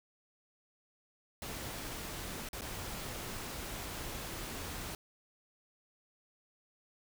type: noise with dropouts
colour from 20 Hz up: pink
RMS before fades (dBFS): -42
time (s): 1.42-4.95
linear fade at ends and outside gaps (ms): 1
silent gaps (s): 2.488-2.531 / 2.61-2.618
effects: none

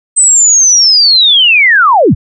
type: linear sweep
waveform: sine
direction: down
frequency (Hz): 8210 to 53.9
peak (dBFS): -3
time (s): 0.16-2.15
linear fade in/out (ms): 20
effects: none

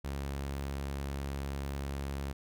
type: tone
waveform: sawtooth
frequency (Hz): 69.3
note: C#2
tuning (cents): 0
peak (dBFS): -31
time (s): 0.04-2.33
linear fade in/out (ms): 10
effects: none

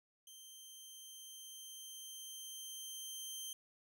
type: tone with level ramp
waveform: 15% pulse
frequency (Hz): 3136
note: G7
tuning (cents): 0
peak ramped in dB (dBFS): -47 to -36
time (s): 0.27-3.53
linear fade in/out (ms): 2
effects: none

